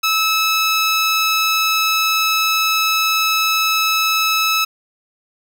15% pulse tone, 1301 Hz, E6, 23 cents flat, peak -8 dBFS, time 0.03-4.65 s, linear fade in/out 10 ms, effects none

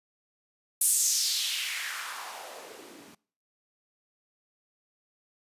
blue noise with band-pass filter sweep, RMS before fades -31 dBFS, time 0.81-3.15 s, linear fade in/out 5 ms, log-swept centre 10000 to 210 Hz, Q 2.6, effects noise-tail reverb RT60 0.5 s tail -24 dB re dry + resampled to 32000 Hz

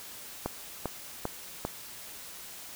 click train, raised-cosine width 1 ms, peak -16 dBFS, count 4, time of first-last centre 0.46-1.65 s, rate 2.52 Hz, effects white hiss -45 dBFS RMS until 2.75 s

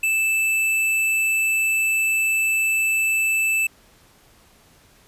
sine tone with tanh clipping, 2637 Hz, E7, in tune, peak -19 dBFS, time 0.03-3.67 s, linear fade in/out 5 ms, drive 18 dB, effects pink hiss -54 dBFS RMS until 5.07 s + resampled to 32000 Hz

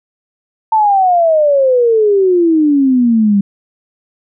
sine exponential sweep, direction down, 896 to 196 Hz, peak -7 dBFS, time 0.72-3.41 s, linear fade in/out 5 ms, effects none

